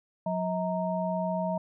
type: tone cluster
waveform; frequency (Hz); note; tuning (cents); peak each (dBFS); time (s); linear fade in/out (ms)
sine; 181.5 / 640 / 927; F#3 / D#5 / A#5; -33 / +49 / -10; -31 / -30 / -34; 0.26-1.58; 5
effects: none